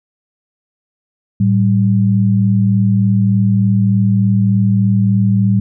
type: tone pair together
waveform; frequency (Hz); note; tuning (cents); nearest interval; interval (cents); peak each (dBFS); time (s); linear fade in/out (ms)
sine; 110.8 / 194.15; A2 / G3; +13 / -16; minor seventh; 971; -12; 1.4-5.6; 5
effects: none